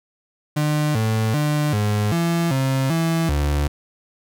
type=tone with pitch steps; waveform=35% pulse; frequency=150.4 / 110.4 / 149.3 / 104.7 / 168.7 / 133.5 / 164.6 / 72.7 Hz; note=D3 / A2 / D3 / G#2 / E3 / C3 / E3 / D2; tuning=+42 / +6 / +29 / +15 / +40 / +35 / -2 / -17 cents; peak=-16 dBFS; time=0.56-3.68 s; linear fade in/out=10 ms; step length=390 ms; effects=none